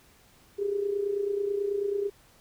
sine tone with amplitude modulation, 403.3 Hz, G4, 49 cents sharp, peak -23 dBFS, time 0.58-2.1 s, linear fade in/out 20 ms, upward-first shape sine, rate 29.2 Hz, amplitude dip 65%, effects pink hiss -59 dBFS RMS until 2.4 s

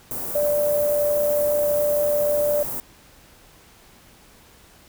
white band-stop noise, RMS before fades -29 dBFS, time 0.11-2.8 s, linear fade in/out 0 ms, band 800 to 14000 Hz, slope 12 dB/octave
sine tone, 587.3 Hz, D5, in tune, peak -18 dBFS, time 0.35-2.63 s, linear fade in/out 5 ms
effects pink hiss -51 dBFS RMS until 4.88 s

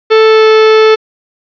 45% pulse tone with pitch glide, 440 to 437.2 Hz, A4 to A4, 0 to -11 cents, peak -3 dBFS, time 0.1-0.96 s, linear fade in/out 20 ms, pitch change -11 cents, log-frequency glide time 0.25-0.46 s, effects resampled to 11025 Hz + 7-bit

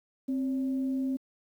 sine tone with frequency modulation, 264.1 Hz, C4, 16 cents sharp, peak -27 dBFS, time 0.28-1.17 s, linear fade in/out 10 ms, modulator 302 Hz, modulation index 0.23, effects high-pass 100 Hz 12 dB/octave + 10-bit

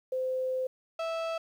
sine / 35% pulse tone pair in turn, 516 / 656.6 Hz, C5 / E5, -24 / -7 cents, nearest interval major third, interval 417 cents, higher second, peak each -28 / -29 dBFS, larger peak first, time 0.12-0.67 / 0.99-1.38 s, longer first, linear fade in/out 5 ms, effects low-pass 4000 Hz 12 dB/octave + 10-bit

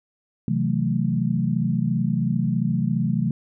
sine chord, F# half-diminished seventh, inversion second, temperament equal with one note detuned, 130.81 / 162.08 / 185 / 220 Hz, C3 / E3 / F#3 / A3, 0 / -29 / 0 / 0 cents, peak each -25 dBFS, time 0.48-3.31 s, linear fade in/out 2 ms, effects none

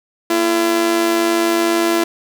sawtooth tone with amplitude modulation, 337.8 Hz, E4, 42 cents sharp, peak -7 dBFS, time 0.3-2.04 s, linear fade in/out 5 ms, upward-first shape sine, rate 100 Hz, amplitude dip 60%, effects none

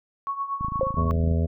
sine tone with tremolo, 1108.7 Hz, C#6, in tune, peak -23 dBFS, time 0.27-1.11 s, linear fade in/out 0 ms, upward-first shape triangle, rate 8.6 Hz, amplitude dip 80%
click train, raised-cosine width 5 ms, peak -20 dBFS, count 20, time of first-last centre 0.61-1.314 s, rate 27 Hz
sine tone with exponential decay, 533 Hz, C5, 32 cents sharp, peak -16 dBFS, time 0.81-0.99 s, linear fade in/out 1 ms, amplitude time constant 37 ms
harmonic tone, 82.41 Hz, E2, in tune, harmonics 1 / 2 / 3 / 5 / 6 / 7 / 8, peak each -21 / -27 / -31 / -35 / -37 / -38 / -39 dBFS, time 0.96-1.47 s, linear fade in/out 20 ms
effects none

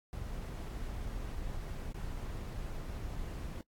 brown noise with dropouts, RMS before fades -40 dBFS, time 0.13-3.61 s, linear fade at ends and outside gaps 0 ms, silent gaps 1.923-1.944 / 3.157-3.161 s, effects noise-tail reverb RT60 0.1 s tail -20 dB re dry + AAC 64 kbps

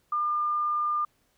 sine tone, 1203 Hz, D6, 41 cents sharp, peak -24 dBFS, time 0.12-1.05 s, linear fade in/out 5 ms, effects pink hiss -69 dBFS RMS until 1.37 s

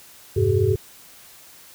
sine tone cluster, 88 / 102.8 / 130.6 / 380.7 / 422.9 Hz, F2 / G#2 / C3 / F#4 / G#4, +14 / -17 / -3 / +49 / +31 cents, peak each -26 / -20 / -27 / -21 / -23 dBFS, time 0.36-0.76 s, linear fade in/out 10 ms, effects white hiss -47 dBFS RMS until 1.74 s

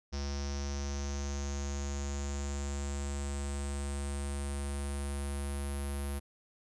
square tone with low-pass filter sweep, 70.4 Hz, C#2, 27 cents sharp, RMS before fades -36 dBFS, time 0.12-6.2 s, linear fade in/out 20 ms, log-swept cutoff 5500 to 11000 Hz, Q 7.7, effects none

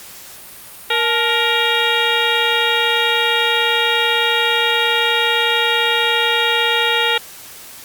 harmonic tone with a mistuned harmonic, 468.8 Hz, A#4, 10 cents sharp, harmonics 1 / 2 / 3 / 4 / 5 / 6 / 7 / 8, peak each -22 / -22 / -22 / -22 / -22 / -22 / -22 / -22 dBFS, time 0.9-7.18 s, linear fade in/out 5 ms, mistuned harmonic 2, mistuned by -130 cents, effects white hiss -37 dBFS RMS until 7.84 s + Opus 48 kbps

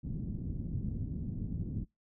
white low-pass noise, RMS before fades -37 dBFS, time 0.03-1.85 s, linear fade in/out 20 ms, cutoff 210 Hz, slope 24 dB/octave, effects noise-tail reverb RT60 0.2 s tail -26 dB re dry

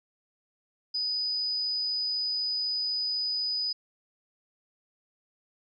sine tone, 4978 Hz, D#8, in tune, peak -27 dBFS, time 0.94-3.73 s, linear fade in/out 10 ms, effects none

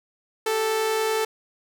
sawtooth tone pair together, 389.6 / 440 Hz, G4 / A4, -11 / 0 cents, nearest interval major second, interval 211 cents, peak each -29 / -18 dBFS, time 0.46-1.25 s, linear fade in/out 5 ms, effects none

